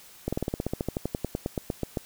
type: slowing click train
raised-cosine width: 2 ms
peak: -14 dBFS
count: 21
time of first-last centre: 0.28-1.972 s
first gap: 46 ms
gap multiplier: 1.06
effects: white hiss -51 dBFS RMS until 2.05 s